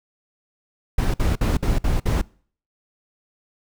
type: noise bursts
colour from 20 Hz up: brown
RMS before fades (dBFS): -19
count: 6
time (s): 0.98-2.215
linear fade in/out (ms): 5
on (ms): 160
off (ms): 55
effects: noise-tail reverb RT60 0.5 s tail -24 dB re dry